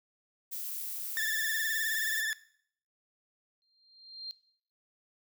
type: noise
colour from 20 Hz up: violet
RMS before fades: -38 dBFS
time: 0.51-2.22 s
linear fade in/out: 20 ms
type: tone with vibrato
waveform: 40% pulse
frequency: 1760 Hz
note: A6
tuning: in tune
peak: -29 dBFS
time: 1.17-2.33 s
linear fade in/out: 0 ms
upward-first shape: triangle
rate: 19 Hz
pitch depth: 74 cents each way
type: tone with exponential growth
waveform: sine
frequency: 4186 Hz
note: C8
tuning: in tune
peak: -35 dBFS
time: 3.62-4.31 s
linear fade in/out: 0 ms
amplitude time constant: 150 ms
effects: noise-tail reverb RT60 0.6 s tail -18 dB re dry